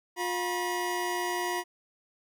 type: tone pair together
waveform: 25% pulse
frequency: 355.8 / 966.5 Hz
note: F4 / B5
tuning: +32 / -38 cents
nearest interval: octave + perfect fourth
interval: 1730 cents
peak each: -28 / -28 dBFS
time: 0.16-1.64 s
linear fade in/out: 50 ms
effects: none